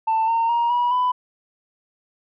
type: tone with pitch steps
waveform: sine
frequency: 890 / 915.5 / 941.8 / 968.9 / 996.7 Hz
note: A5 / A#5 / A#5 / B5 / B5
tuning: +20 / -32 / +18 / -33 / +16 cents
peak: -15 dBFS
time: 0.07-1.12 s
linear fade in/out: 10 ms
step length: 210 ms
effects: tanh soft clip ceiling -15 dBFS